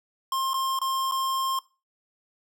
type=tone with dropouts; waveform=square; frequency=1062 Hz; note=C6; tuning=25 cents sharp; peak=-25 dBFS; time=0.32-1.59 s; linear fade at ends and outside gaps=2 ms; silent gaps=0.534-0.541 / 0.79-0.815 / 1.113-1.12 s; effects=noise-tail reverb RT60 0.3 s tail -21 dB re dry